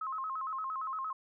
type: tone with vibrato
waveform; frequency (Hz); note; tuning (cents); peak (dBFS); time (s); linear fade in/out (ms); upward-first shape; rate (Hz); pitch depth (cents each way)
sine; 1168; D6; -10; -34; 0.01-1.13; 5; square; 8.7; 160
effects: none